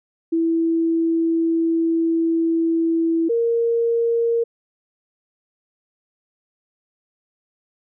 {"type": "tone pair in turn", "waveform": "sine", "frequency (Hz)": [329.6, 464.8], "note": ["E4", "A#4"], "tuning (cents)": [0, -5], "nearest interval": "tritone", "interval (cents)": 595, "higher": "second", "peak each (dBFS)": -16, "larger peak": "neither", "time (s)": [[0.32, 3.29], [3.29, 4.44]], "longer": "first", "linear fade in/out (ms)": 10, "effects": []}